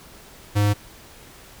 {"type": "tone", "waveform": "square", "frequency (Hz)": 103.2, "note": "G#2", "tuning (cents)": -10, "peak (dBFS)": -17, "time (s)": [0.55, 0.74], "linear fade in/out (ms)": 20, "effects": ["pink hiss -46 dBFS RMS until 1.6 s"]}